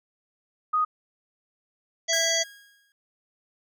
sine tone, 1244.5 Hz, D#6, in tune, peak -20 dBFS, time 0.73-0.85 s, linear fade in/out 10 ms
harmonic tone, 661 Hz, E5, 5 cents sharp, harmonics 1 / 3 / 5 / 7 / 9 / 10, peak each -29 / -29 / -29 / -29 / -29 / -29 dBFS, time 2.08-2.44 s, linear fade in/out 20 ms
sawtooth tone with exponential decay, 1638 Hz, G#6, 24 cents flat, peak -23 dBFS, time 2.13-2.92 s, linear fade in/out 1 ms, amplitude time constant 170 ms
effects none

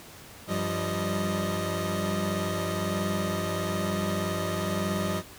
25% pulse tone cluster, 96.9 / 173.3 / 194.9 / 622 Hz, G2 / F3 / G3 / D#5, -20 / -13 / -10 / -1 cents, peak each -29 dBFS, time 0.47-5.23 s, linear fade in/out 50 ms, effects pink hiss -47 dBFS RMS until 5.38 s + high-pass 60 Hz 12 dB/octave

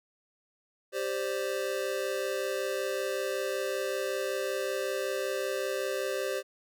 square chord, G suspended fourth, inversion none, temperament just, 392 / 522.7 / 588 Hz, G4 / C5 / D5, 0 / -2 / +2 cents, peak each -35 / -34 / -37 dBFS, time 0.92-6.43 s, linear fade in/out 50 ms, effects none

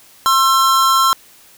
square tone pair together, 1065 / 1343 Hz, C6 / E6, +30 / +32 cents, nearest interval major third, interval 402 cents, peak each -14 dBFS, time 0.26-1.13 s, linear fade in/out 0 ms, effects white hiss -46 dBFS RMS until 1.57 s

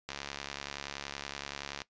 click train, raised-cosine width 0.2 ms, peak -20 dBFS, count 123, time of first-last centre 0.09-1.818 s, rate 70.6 Hz, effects noise-tail reverb RT60 0.1 s tail -18 dB re dry + resampled to 16000 Hz

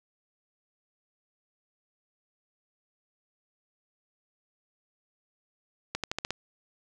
accelerating click train, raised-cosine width 0.2 ms, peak -13 dBFS, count 6, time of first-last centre 5.95-6.306 s, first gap 87 ms, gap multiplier 0.9, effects none

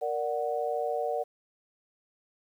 sine chord, Bb augmented, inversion none, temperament equal, 466.2 / 587.3 / 740 Hz, Bb4 / D5 / F#5, 0 / 0 / 0 cents, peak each -32 dBFS, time 0.01-1.24 s, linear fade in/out 20 ms, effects 10-bit

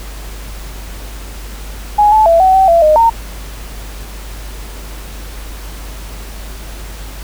sine tone with pitch steps, 834 / 866 / 668 / 755 / 766 / 675 / 615 / 916 Hz, G#5 / A5 / E5 / F#5 / G5 / E5 / D#5 / A#5, +7 / -28 / +23 / +35 / -40 / +41 / -20 / -31 cents, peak -5 dBFS, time 1.98-3.1 s, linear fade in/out 10 ms, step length 140 ms, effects added 50 Hz sine -26 dBFS peak until 7.23 s + pink hiss -33 dBFS RMS until 7.23 s

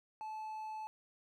triangle tone, 868 Hz, A5, 24 cents flat, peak -39 dBFS, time 0.21-0.87 s, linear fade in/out 0 ms, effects none

